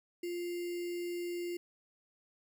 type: tone with sample-and-hold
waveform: sine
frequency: 349.2 Hz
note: F4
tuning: in tune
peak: -35 dBFS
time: 0.23-1.57 s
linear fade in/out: 5 ms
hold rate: 2450 Hz
effects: none